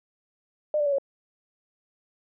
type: tone with pitch steps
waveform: sine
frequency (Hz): 604 / 586.1 / 568.8 / 552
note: D5 / D5 / C#5 / C#5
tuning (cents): +48 / -4 / +45 / -7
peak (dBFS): -21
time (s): 0.74-0.984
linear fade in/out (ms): 2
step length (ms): 61
effects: none